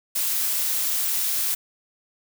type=noise; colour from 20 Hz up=blue; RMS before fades=-24 dBFS; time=0.15-1.55 s; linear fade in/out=10 ms; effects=none